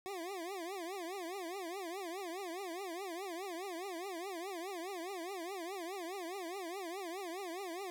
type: tone with vibrato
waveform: 25% pulse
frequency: 363 Hz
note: F#4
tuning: 33 cents flat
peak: -37 dBFS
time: 0.06-7.9 s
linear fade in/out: 0 ms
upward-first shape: triangle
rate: 4.8 Hz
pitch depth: 220 cents each way
effects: none